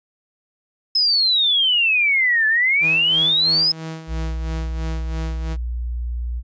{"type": "exponential two-way sweep", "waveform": "sine", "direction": "down then up", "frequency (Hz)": [5190, 1725, 5190], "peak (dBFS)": -14, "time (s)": [0.95, 3.72], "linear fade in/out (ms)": 5, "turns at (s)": 2.47}
{"type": "tone with tremolo", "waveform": "sawtooth", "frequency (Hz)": 160.9, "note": "E3", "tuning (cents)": -42, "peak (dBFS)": -23, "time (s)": [2.8, 5.57], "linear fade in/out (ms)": 50, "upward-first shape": "sine", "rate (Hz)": 3, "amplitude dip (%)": 65}
{"type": "tone", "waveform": "sine", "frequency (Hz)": 59.6, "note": "A#1", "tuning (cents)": 39, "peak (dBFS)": -22, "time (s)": [4.07, 6.43], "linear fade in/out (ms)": 50}
{"effects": ["resampled to 16000 Hz"]}